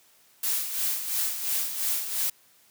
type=noise with tremolo; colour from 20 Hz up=blue; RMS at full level=-26 dBFS; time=0.43-2.3 s; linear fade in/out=5 ms; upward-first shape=sine; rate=2.9 Hz; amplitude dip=60%; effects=white hiss -60 dBFS RMS until 2.7 s + high-pass 100 Hz 12 dB/octave